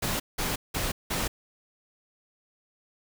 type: noise bursts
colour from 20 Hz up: pink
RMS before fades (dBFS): -29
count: 4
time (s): 0.02-1.28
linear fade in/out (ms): 10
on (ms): 180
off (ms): 180
effects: none